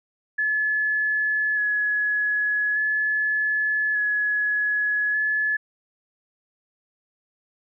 sine tone with vibrato, 1703 Hz, G#6, 43 cents sharp, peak -20 dBFS, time 0.38-5.57 s, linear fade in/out 10 ms, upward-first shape square, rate 0.42 Hz, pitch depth 13 cents each way, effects none

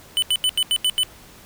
square tone bursts, 3001 Hz, F#7, 24 cents sharp, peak -17 dBFS, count 7, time 0.17-1.033 s, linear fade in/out 0 ms, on 53 ms, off 82 ms, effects pink hiss -46 dBFS RMS until 1.45 s

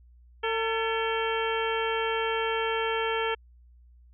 harmonic tone with a mistuned harmonic, 450 Hz, A4, 39 cents sharp, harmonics 1 / 2 / 3 / 4 / 5 / 6 / 7, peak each -29 / -32 / -34 / -35 / -36 / -37 / -37 dBFS, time 0.43-3.35 s, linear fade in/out 10 ms, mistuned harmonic 4, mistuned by -70 cents, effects added 60 Hz sine -52 dBFS peak until 4.13 s

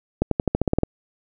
accelerating click train, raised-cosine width 2 ms, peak -5 dBFS, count 10, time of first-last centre 0.22-0.834 s, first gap 93 ms, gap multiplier 0.92, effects none

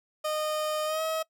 30% pulse tone with pitch glide, 614 to 638.6 Hz, D#5 to D#5, -23 to +45 cents, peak -25 dBFS, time 0.24-1.23 s, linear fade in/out 10 ms, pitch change +68 cents, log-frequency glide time 0.85-1.02 s, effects noise-tail reverb RT60 0.1 s tail -22 dB re dry

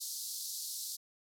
pink band-pass noise, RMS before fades -41 dBFS, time 0-0.97 s, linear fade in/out 20 ms, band 4100 to 15000 Hz, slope 48 dB/octave, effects none

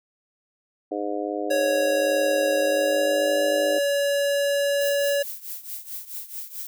harmonic tone, 102.6 Hz, G#2, 21 cents flat, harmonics 3 / 4 / 5 / 6 / 7, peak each -30 / -31 / -32 / -33 / -33 dBFS, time 0.91-3.79 s, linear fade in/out 10 ms
square tone with pitch glide, 554.4 to 566.4 Hz, C#5 to C#5, 0 to +37 cents, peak -21 dBFS, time 1.5-5.23 s, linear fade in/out 10 ms, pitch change +37 cents, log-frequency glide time 2.65-3.4 s
violet noise with tremolo, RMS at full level -32 dBFS, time 4.81-6.67 s, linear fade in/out 0 ms, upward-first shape triangle, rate 4.6 Hz, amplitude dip 85%
effects none

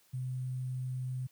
sine tone with sample-and-hold, 128 Hz, C3, 38 cents flat, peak -33 dBFS, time 0.13-1.27 s, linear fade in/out 10 ms, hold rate 8820 Hz, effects white hiss -67 dBFS RMS until 1.31 s + high-pass 80 Hz 12 dB/octave

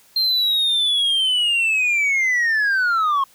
sine linear sweep, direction down, 4186 to 1067 Hz, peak -13 dBFS, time 0.16-3.24 s, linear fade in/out 5 ms, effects tanh soft clip ceiling -15 dBFS + white hiss -53 dBFS RMS until 3.34 s

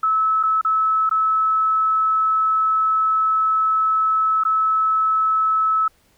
sine tone with dropouts, 1300 Hz, E6, 24 cents flat, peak -15 dBFS, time 0.03-5.88 s, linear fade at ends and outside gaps 5 ms, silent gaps 0.43-0.434 / 0.613-0.648 / 1.094-1.111 / 4.437-4.45 s, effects pink hiss -59 dBFS RMS until 6.17 s

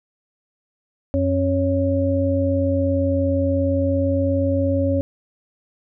sine tone cluster, 90.6 / 272.2 / 555 Hz, F#2 / C#4 / C#5, -36 / -31 / +2 cents, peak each -21 dBFS, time 1.14-5.01 s, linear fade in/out 0 ms, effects none

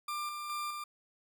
40% pulse tone with tremolo, 1191 Hz, D6, 24 cents sharp, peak -34 dBFS, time 0.08-0.84 s, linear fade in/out 5 ms, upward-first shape square, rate 2.4 Hz, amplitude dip 35%, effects none

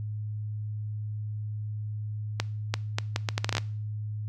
accelerating click train, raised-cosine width 0.2 ms, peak -9 dBFS, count 12, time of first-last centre 2.4-3.582 s, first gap 340 ms, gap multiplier 0.72, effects noise-tail reverb RT60 0.5 s tail -22 dB re dry + added 106 Hz sine -31 dBFS peak until 4.28 s

